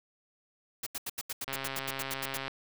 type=noise bursts; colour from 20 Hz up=white; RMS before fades=-36 dBFS; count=14; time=0.83-2.373 s; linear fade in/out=5 ms; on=35 ms; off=81 ms
type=click train; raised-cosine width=0.3 ms; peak=-20 dBFS; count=136; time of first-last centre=1.48-2.48 s; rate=135 Hz
effects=none